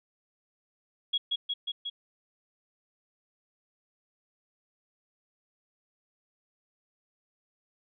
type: tone with echo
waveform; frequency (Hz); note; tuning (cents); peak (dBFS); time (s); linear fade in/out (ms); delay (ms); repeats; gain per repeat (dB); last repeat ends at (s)
sine; 3324; G#7; +1; -24; 1.13-1.18; 10; 180; 4; -2; 1.9
effects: none